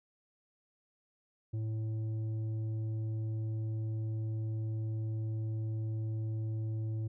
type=tone with tanh clipping; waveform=sine; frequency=110 Hz; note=A2; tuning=in tune; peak=-34 dBFS; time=1.53-7.08 s; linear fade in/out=10 ms; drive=7 dB; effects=none